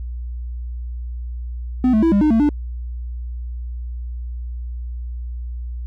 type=tone with pitch steps; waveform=triangle; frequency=253.7 / 216.8 / 329.4 / 201.5 / 304.8 / 224.7 / 294.3 Hz; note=B3 / A3 / E4 / G3 / D#4 / A3 / D4; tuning=+47 / -25 / -1 / +48 / -36 / +37 / +4 cents; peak=-10 dBFS; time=1.84-2.491 s; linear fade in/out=2 ms; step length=93 ms; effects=added 60 Hz sine -25 dBFS peak until 5.86 s